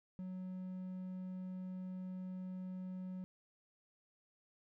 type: tone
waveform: triangle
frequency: 184.9 Hz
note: F#3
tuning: 1 cent flat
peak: -40 dBFS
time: 0.19-3.24 s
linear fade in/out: 0 ms
effects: none